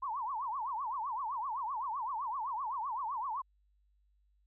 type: tone with vibrato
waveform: sine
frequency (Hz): 987.8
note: B5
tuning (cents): 0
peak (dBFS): -34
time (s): 0.02-3.42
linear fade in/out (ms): 10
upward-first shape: triangle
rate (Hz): 7.8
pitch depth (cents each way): 290
effects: added 50 Hz sine -68 dBFS peak until 4.46 s